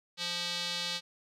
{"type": "tone with band-pass filter", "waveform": "square", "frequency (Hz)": 174.61, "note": "F3", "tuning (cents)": 0, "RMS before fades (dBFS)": -35, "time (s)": [0.17, 1.01], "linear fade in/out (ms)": 50, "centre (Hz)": 4000, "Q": 2.7, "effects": []}